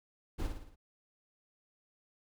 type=noise with echo; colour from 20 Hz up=brown; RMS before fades=-34 dBFS; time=0.38-0.48 s; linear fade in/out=20 ms; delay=56 ms; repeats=5; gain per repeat=-5 dB; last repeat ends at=0.76 s; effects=none